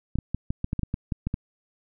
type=clicks; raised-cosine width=5 ms; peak=-14 dBFS; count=12; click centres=0.156 / 0.187 / 0.346 / 0.505 / 0.644 / 0.731 / 0.793 / 0.833 / 0.941 / 1.122 / 1.27 / 1.341 s; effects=none